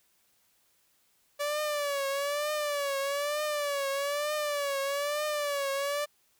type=tone with vibrato; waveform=sawtooth; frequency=576 Hz; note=D5; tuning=34 cents flat; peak=-25 dBFS; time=1.39-6.06 s; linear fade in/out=20 ms; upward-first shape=triangle; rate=1.1 Hz; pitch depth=95 cents each way; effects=white hiss -69 dBFS RMS until 6.39 s